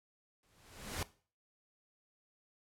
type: noise with exponential growth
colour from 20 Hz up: pink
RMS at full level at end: -36 dBFS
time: 0.43-1.03 s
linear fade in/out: 2 ms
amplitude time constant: 130 ms
effects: noise-tail reverb RT60 0.4 s tail -18 dB re dry + low-pass 12000 Hz 12 dB/octave